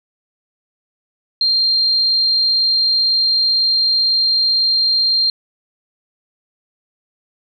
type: tone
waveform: sine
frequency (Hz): 4186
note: C8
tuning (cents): 0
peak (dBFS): -12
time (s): 1.41-5.3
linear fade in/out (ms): 2
effects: none